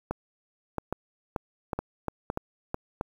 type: clicks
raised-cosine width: 1 ms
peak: -15 dBFS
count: 11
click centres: 0.11 / 0.783 / 0.926 / 1.362 / 1.732 / 1.79 / 2.083 / 2.301 / 2.374 / 2.744 / 3.011 s
effects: 8-bit